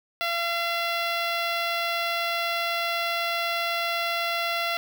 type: tone with notch filter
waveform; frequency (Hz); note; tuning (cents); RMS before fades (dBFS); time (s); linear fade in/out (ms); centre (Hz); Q
10% pulse; 682; F5; -41; -27; 0.21-4.77; 0; 9500; 0.91
effects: none

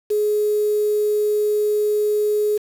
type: tone with quantisation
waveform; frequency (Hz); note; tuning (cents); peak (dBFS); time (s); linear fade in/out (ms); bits
sine; 420; G#4; +19; -16; 0.1-2.58; 10; 6
effects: none

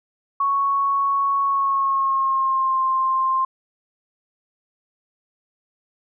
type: tone with pitch glide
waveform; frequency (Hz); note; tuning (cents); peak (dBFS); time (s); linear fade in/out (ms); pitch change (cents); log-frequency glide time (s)
sine; 1108.7 to 1053.1; C#6 to C6; 0 to +11; -17; 0.4-3.45; 5; -89; 1.43-2.8
effects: none

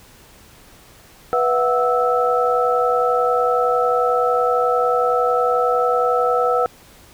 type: tone cluster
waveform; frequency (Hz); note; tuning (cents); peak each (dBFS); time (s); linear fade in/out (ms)
sine; 492.3 / 669 / 740 / 1312; B4 / E5 / F#5 / E6; -6 / +25 / 0 / -9; -18 / -25 / -21 / -20; 1.33-6.66; 0
effects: pink hiss -47 dBFS RMS until 7.13 s

